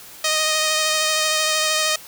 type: tone with vibrato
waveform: 5% pulse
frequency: 622.3 Hz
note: D#5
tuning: in tune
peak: -6 dBFS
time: 0.24-1.96 s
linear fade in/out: 5 ms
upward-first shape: triangle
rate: 13 Hz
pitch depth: 18 cents each way
effects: white hiss -41 dBFS RMS until 2.07 s